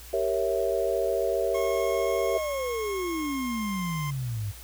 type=chord; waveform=sine; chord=G diminished seventh; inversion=none; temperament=equal; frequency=392 / 466.2 / 554.4 / 659.3 Hz; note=G4 / Bb4 / Db5 / Fb5; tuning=0 / 0 / 0 / 0 cents; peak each=-29 dBFS; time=0.13-2.38 s; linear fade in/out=5 ms
type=tone with pitch glide; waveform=25% pulse; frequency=1084 to 1047.1 Hz; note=C#6 to C6; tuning=-39 to +1 cents; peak=-30 dBFS; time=1.54-4.11 s; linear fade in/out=10 ms; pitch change=-60 cents; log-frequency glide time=3.1-3.92 s
type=exponential sweep; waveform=sine; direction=down; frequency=662 to 98 Hz; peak=-28 dBFS; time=2.34-4.52 s; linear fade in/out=20 ms
effects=added 60 Hz sine -45 dBFS peak until 4.63 s + white hiss -47 dBFS RMS until 4.63 s